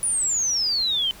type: exponential sweep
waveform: sine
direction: down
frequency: 9890 to 3030 Hz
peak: -20 dBFS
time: 0.03-1.11 s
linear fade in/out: 0 ms
effects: pink hiss -45 dBFS RMS until 1.2 s

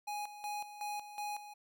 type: tone with tremolo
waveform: square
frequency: 830.6 Hz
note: G#5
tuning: in tune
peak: -38 dBFS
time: 0.07-1.54 s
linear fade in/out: 10 ms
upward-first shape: square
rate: 2.7 Hz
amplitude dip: 70%
effects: none

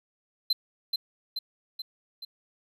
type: tone with echo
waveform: triangle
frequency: 4085 Hz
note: C8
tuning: 42 cents flat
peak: -20 dBFS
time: 0.5-0.53 s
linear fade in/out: 5 ms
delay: 430 ms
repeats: 4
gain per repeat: -4 dB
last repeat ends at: 2.25 s
effects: none

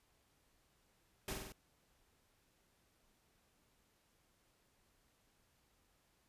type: noise with echo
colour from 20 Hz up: pink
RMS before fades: -41 dBFS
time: 1.28-1.33 s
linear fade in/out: 2 ms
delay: 48 ms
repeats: 4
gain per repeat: -3 dB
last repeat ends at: 1.522 s
effects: pink hiss -75 dBFS RMS until 6.28 s + resampled to 32000 Hz

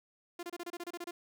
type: tone bursts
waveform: sawtooth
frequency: 347.5 Hz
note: F4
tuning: 9 cents flat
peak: -35 dBFS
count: 11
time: 0.39-1.11 s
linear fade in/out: 5 ms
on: 40 ms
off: 28 ms
effects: none

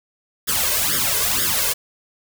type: noise with flanger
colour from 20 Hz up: white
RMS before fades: -20 dBFS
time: 0.47-1.74 s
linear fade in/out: 20 ms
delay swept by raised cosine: 0.58 to 1.98 ms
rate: 2.1 Hz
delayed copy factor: +0.9
effects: none

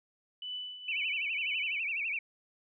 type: tone with tremolo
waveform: sine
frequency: 2987 Hz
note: F#7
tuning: 16 cents sharp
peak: -35 dBFS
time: 0.42-1.8 s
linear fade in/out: 2 ms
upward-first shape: triangle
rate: 2 Hz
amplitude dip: 70%
type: tone with vibrato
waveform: sine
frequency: 2472 Hz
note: D#7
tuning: 12 cents flat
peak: -31 dBFS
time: 0.88-2.19 s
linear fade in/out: 5 ms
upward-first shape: sine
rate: 12 Hz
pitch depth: 180 cents each way
effects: none

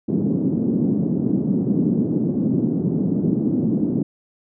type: band-pass noise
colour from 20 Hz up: white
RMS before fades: -20 dBFS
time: 0.08-4.03 s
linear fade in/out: 10 ms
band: 160 to 280 Hz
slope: 24 dB/octave
effects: none

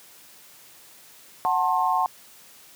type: chord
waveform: sine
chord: F# diminished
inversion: none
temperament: just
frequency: 740 / 888 / 1065.6 Hz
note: F#5 / A5 / C6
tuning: 0 / +16 / +31 cents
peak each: -24 / -24 / -24 dBFS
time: 1.45-2.06 s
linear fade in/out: 0 ms
effects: white hiss -50 dBFS RMS until 2.75 s + high-pass 100 Hz 12 dB/octave

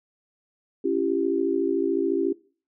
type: chord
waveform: sine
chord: C# diminished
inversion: none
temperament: equal with one note detuned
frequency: 277.2 / 338.1 / 392 Hz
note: C#4 / E4 / G4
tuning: 0 / +44 / 0 cents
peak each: -27 / -25 / -25 dBFS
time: 0.84-2.33 s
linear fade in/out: 10 ms
effects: noise-tail reverb RT60 0.4 s tail -20 dB re dry

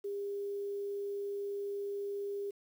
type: tone with quantisation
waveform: sine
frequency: 402.8 Hz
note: G4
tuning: 47 cents sharp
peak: -35 dBFS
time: 0.04-2.51 s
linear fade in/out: 10 ms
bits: 10
effects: none

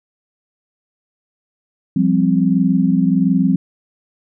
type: chord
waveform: sine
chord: F suspended second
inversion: none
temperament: equal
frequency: 174.61 / 196 / 261.6 Hz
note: F3 / G3 / C4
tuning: 0 / 0 / 0 cents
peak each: -16 dBFS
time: 1.96-3.56 s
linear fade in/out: 5 ms
effects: none

